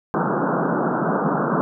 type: band-pass noise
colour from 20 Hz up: pink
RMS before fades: -21 dBFS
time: 0.14-1.61 s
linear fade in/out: 0 ms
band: 140 to 1500 Hz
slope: 96 dB/octave
effects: none